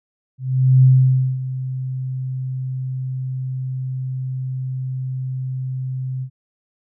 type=tone with ADSR envelope; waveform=sine; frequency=130 Hz; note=C3; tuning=11 cents flat; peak=-7 dBFS; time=0.38-6.3 s; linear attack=450 ms; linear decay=550 ms; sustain=-15 dB; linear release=77 ms; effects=none